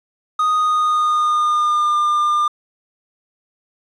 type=tone with pitch glide; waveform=triangle; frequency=1243 to 1201.4 Hz; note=D#6 to D6; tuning=-2 to +39 cents; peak=-12 dBFS; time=0.39-2.48 s; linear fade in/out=5 ms; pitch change=-59 cents; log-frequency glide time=0.55-1.97 s; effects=resampled to 24000 Hz + 8-bit